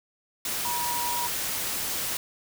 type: tone in noise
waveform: sine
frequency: 961 Hz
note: B5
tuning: 48 cents flat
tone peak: -29 dBFS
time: 0.65-1.27 s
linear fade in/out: 2 ms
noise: white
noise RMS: -30 dBFS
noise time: 0.45-2.17 s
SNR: -2 dB
effects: none